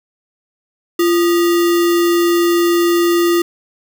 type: tone with sample-and-hold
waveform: sine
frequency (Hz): 344.1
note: F4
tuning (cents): -26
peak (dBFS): -10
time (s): 0.99-3.42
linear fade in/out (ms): 5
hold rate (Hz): 1575
effects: none